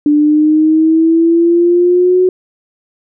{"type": "exponential sweep", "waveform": "sine", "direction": "up", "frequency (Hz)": [293.9, 370], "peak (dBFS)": -6, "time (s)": [0.06, 2.29], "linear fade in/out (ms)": 2, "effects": []}